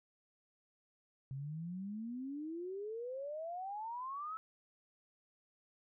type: exponential sweep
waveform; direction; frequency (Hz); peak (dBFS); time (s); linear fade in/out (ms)
sine; up; 130.8 to 1318.5; -40; 1.31-4.37; 0
effects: none